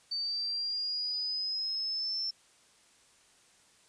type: linear sweep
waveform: sine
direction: up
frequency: 4567 to 5370 Hz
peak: -31 dBFS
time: 0.11-2.31 s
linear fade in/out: 10 ms
effects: white hiss -63 dBFS RMS until 3.88 s + resampled to 22050 Hz